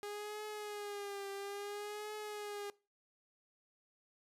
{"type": "tone with vibrato", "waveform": "sawtooth", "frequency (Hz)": 410, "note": "G#4", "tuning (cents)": -22, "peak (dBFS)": -38, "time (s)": [0.03, 2.7], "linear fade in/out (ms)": 0, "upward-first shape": "triangle", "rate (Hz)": 0.59, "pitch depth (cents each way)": 66, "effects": ["noise-tail reverb RT60 0.3 s tail -21 dB re dry", "resampled to 32000 Hz"]}